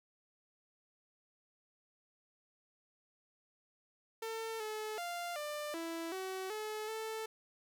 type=tone with pitch steps; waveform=sawtooth; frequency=449 / 430.6 / 696 / 595 / 331 / 377.7 / 429.2 / 441.1 Hz; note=A4 / A4 / F5 / D5 / E4 / F#4 / A4 / A4; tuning=+35 / -37 / -6 / +22 / +7 / +36 / -43 / +4 cents; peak=-35 dBFS; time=4.22-7.26 s; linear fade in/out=5 ms; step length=380 ms; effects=none